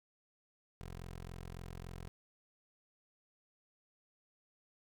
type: tone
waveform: 15% pulse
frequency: 43.57 Hz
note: F1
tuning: 3 cents flat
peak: -39 dBFS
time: 0.81-2.08 s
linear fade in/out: 0 ms
effects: none